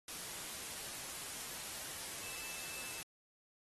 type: tone in noise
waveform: sine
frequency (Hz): 2637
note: E7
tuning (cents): 0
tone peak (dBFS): -52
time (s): 2.23-3.01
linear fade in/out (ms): 2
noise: white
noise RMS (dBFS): -45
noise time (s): 0.08-3.03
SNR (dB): -10
effects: AAC 32 kbps